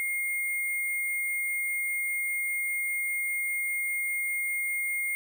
sine tone with sample-and-hold, 2135 Hz, C7, 34 cents sharp, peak -27 dBFS, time 0-5.15 s, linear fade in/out 0 ms, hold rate 11025 Hz, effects none

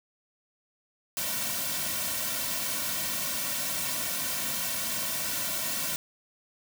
white noise with comb filter, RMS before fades -31 dBFS, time 1.17-5.96 s, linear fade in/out 0 ms, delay 2.4 ms, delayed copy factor -1, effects none

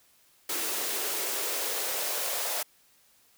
white noise with high-pass filter sweep, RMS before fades -31 dBFS, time 0.49-2.63 s, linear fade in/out 5 ms, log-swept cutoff 330 to 590 Hz, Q 2.7, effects white hiss -63 dBFS RMS until 3.37 s

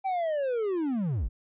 triangle linear sweep, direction down, 784 to 34.65 Hz, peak -24 dBFS, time 0.04-1.29 s, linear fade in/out 20 ms, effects resampled to 8000 Hz

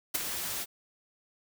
white noise with ADSR envelope, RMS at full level -25 dBFS, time 0.14-0.66 s, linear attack 15 ms, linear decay 9 ms, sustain -10 dB, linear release 40 ms, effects none

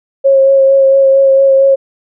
sine tone with vibrato, 542 Hz, C#5, 39 cents flat, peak -4 dBFS, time 0.24-1.76 s, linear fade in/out 20 ms, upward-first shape sine, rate 4.4 Hz, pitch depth 16 cents each way, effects none

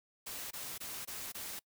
white noise bursts, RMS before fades -43 dBFS, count 5, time 0.26-1.594 s, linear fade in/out 10 ms, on 250 ms, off 21 ms, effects noise-tail reverb RT60 0.1 s tail -25 dB re dry

